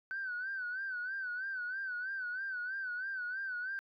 sine tone with vibrato, 1518 Hz, F#6, 44 cents sharp, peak -35 dBFS, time 0.11-3.79 s, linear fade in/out 0 ms, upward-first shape sine, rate 3.1 Hz, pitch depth 86 cents each way, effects tanh soft clip ceiling -31 dBFS

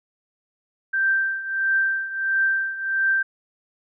sine tone with tremolo, 1568 Hz, G6, in tune, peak -16 dBFS, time 0.93-3.23 s, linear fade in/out 10 ms, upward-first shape triangle, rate 1.5 Hz, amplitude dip 80%, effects none

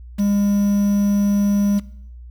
triangle tone with quantisation, 202.7 Hz, G#3, 42 cents flat, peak -13 dBFS, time 0.18-1.8 s, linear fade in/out 20 ms, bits 6, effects noise-tail reverb RT60 0.7 s tail -20 dB re dry + added 60 Hz sine -35 dBFS peak until 2.3 s

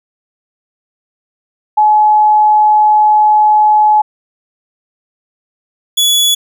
sine / sawtooth tone pair in turn, 850 / 3400 Hz, G#5 / G#7, +40 / +40 cents, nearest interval 2 octaves, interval 2400 cents, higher second, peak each -5 dBFS, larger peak neither, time 1.77-4.02 / 5.97-6.35 s, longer first, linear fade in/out 10 ms, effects none

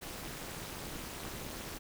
pink noise with amplitude modulation, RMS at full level -39 dBFS, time 0.01-1.79 s, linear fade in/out 20 ms, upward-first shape sine, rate 294 Hz, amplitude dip 100%, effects none

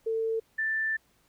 sine tone pair in turn, 448.3 / 1769.5 Hz, A4 / A6, +32 / +9 cents, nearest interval 2 octaves, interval 2377 cents, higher second, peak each -26 dBFS, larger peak neither, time 0.06-0.4 / 0.58-0.97 s, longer second, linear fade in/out 10 ms, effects pink hiss -67 dBFS RMS until 1.28 s

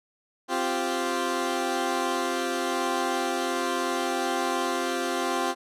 15% pulse chord, C suspended fourth, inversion none, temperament equal, 261.6 / 349.2 / 392 Hz, C4 / F4 / G4, 0 / 0 / 0 cents, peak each -24 / -22 / -25 dBFS, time 0.48-5.55 s, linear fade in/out 50 ms, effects low-pass 11000 Hz 12 dB/octave

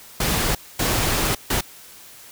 pink noise bursts at uneven times, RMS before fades -21 dBFS, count 3, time 0.2-0.55 / 0.79-1.35 / 1.5-1.61 s, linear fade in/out 5 ms, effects white hiss -44 dBFS RMS until 2.31 s

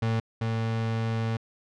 35% pulse tone pair in turn, 112.9 / 112.9 Hz, A2 / A2, +45 / +45 cents, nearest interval unison, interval 0 cents, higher neither, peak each -22 / -24 dBFS, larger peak first, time 0.02-0.2 / 0.41-1.37 s, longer second, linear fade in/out 5 ms, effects low-pass 4000 Hz 12 dB/octave

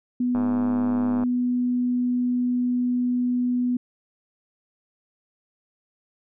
sine tone, 246.9 Hz, B3, in tune, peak -20 dBFS, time 0.2-3.77 s, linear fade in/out 5 ms
click train, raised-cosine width 1 ms, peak -19 dBFS, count 94, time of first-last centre 0.35-1.236 s, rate 105 Hz
effects none

